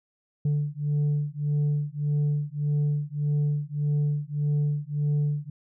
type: beating tone pair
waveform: sine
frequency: 146.1 / 147.8 Hz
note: D3 / D3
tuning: -9 / +11 cents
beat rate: 1.7 Hz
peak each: -24 dBFS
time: 0.45-5.5 s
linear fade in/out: 5 ms
effects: tanh soft clip ceiling -20 dBFS